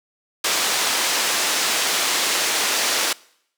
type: band-pass noise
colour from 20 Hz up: white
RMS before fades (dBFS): -21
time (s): 0.44-3.13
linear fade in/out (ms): 5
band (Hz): 340 to 6700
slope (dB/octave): 12
effects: noise-tail reverb RT60 0.7 s tail -23 dB re dry